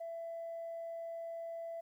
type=tone; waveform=sine; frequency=667 Hz; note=E5; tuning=20 cents sharp; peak=-39 dBFS; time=0-1.81 s; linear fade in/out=10 ms; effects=tanh soft clip ceiling -37 dBFS + 12-bit